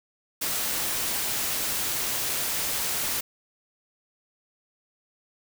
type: noise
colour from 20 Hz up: white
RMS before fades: -28 dBFS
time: 0.41-3.21 s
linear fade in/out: 10 ms
effects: none